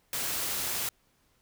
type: noise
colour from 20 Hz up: white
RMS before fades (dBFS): -32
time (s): 0.13-0.89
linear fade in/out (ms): 2
effects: pink hiss -69 dBFS RMS until 1.41 s